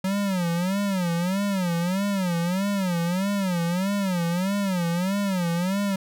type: tone with vibrato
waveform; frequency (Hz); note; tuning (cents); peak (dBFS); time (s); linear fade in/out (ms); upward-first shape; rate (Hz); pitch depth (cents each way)
square; 184.9; F#3; -1; -23; 0.04-5.96; 5; sine; 1.6; 160
effects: none